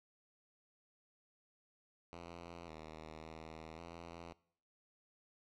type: tone with pitch steps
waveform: 5% pulse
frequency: 85.5 / 78.7 / 79.8 / 84.6 Hz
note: F2 / D#2 / D#2 / E2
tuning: -36 / +20 / +44 / +45 cents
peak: -38 dBFS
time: 2.13-4.33 s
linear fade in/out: 0 ms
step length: 550 ms
effects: noise-tail reverb RT60 0.6 s tail -21 dB re dry + low-pass 5000 Hz 12 dB/octave